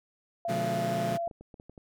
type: tone with vibrato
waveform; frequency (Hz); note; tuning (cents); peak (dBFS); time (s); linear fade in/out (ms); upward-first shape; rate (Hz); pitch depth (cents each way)
sine; 680; F5; -46; -29; 0.45-1.28; 2; sine; 20; 11
type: chord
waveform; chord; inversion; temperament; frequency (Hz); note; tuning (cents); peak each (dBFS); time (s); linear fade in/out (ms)
sawtooth; B diminished seventh; none; just; 123.47 / 148.16 / 177.8 / 213.4; B2 / D3 / F3 / Ab3; 0 / +16 / +31 / +47; -32 / -34 / -31 / -32; 0.48-1.18; 20
type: clicks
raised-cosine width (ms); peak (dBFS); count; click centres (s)
2; -34; 8; 1.114 / 1.274 / 1.312 / 1.41 / 1.542 / 1.599 / 1.696 / 1.778
effects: none